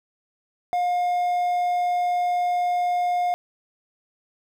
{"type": "tone with quantisation", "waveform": "triangle", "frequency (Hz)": 712, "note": "F5", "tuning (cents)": 33, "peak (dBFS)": -18, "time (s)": [0.73, 3.34], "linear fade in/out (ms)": 0, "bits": 8, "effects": []}